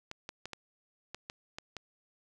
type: clicks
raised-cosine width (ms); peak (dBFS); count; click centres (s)
0.2; -23; 8; 0.114 / 0.291 / 0.456 / 0.533 / 1.146 / 1.299 / 1.585 / 1.767
effects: none